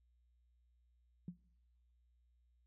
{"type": "tone with exponential decay", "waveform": "sine", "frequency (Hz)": 176.9, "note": "F3", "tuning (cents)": 23, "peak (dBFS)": -39, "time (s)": [1.28, 1.39], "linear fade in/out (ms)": 2, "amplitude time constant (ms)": 23, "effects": ["noise-tail reverb RT60 0.9 s tail -25 dB re dry", "added 60 Hz sine -70 dBFS peak until 2.66 s"]}